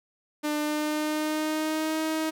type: tone with pitch glide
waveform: sawtooth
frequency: 299.7 to 315.9 Hz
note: D4 to D#4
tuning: +35 to +26 cents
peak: -22 dBFS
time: 0.43-2.31 s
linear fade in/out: 20 ms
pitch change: +91 cents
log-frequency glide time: 0.58-2.02 s
effects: none